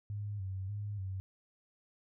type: tone with vibrato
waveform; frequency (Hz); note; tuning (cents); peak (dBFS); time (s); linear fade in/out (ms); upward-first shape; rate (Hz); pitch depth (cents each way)
sine; 99.1; G2; +19; -36; 0.1-1.2; 0; square; 1.7; 69
effects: none